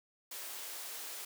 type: high-pass noise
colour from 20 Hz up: white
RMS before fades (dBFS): -44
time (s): 0.31-1.25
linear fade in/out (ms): 5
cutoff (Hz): 340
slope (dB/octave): 24
effects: none